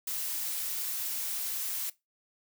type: noise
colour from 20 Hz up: blue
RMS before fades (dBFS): -34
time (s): 0.07-1.9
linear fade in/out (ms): 5
effects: noise-tail reverb RT60 0.2 s tail -20 dB re dry